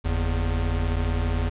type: tone pair together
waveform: square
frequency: 47.17 / 82.41 Hz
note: F#1 / E2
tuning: +34 / 0 cents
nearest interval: minor seventh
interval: 966 cents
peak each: -26 / -25 dBFS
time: 0.04-1.5 s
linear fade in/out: 20 ms
effects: resampled to 8000 Hz + 9-bit